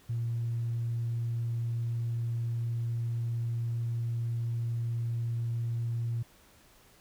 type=tone; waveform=sine; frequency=116.9 Hz; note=A#2; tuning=5 cents sharp; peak=-28 dBFS; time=0.09-6.23 s; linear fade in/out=10 ms; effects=tanh soft clip ceiling -25 dBFS + pink hiss -60 dBFS RMS until 7 s